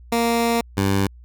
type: tone pair in turn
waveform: 15% pulse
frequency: 233.1 / 98.01 Hz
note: A#3 / G2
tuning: 0 / 0 cents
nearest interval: octave + minor third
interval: 1500 cents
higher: first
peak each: -11 dBFS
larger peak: neither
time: 0.12-0.61 / 0.77-1.07 s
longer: first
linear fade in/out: 5 ms
effects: added 60 Hz sine -41 dBFS peak until 1.24 s